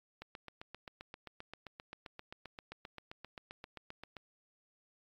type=click train; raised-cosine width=0.3 ms; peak=-30 dBFS; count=31; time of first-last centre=0.22-4.167 s; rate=7.6 Hz; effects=AAC 48 kbps